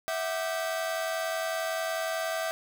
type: tone cluster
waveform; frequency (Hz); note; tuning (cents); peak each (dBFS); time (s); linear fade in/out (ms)
45% pulse; 653 / 744 / 1186 / 1553; E5 / F#5 / D6 / G6; -17 / +9 / +17 / -17; -31 / -38 / -39 / -37; 0.08-2.51; 0
effects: none